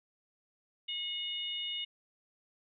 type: harmonic tone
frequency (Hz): 725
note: F#5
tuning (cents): -35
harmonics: 3 / 4 / 5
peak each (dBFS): -46 / -36 / -41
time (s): 0.88-1.85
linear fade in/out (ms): 10
effects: none